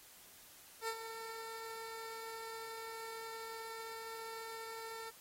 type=tone with ADSR envelope; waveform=15% pulse; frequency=450.8 Hz; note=A4; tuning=42 cents sharp; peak=-29 dBFS; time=0.81-5.11 s; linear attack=65 ms; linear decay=66 ms; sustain=-10 dB; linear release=22 ms; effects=white hiss -59 dBFS RMS until 5.2 s + AAC 48 kbps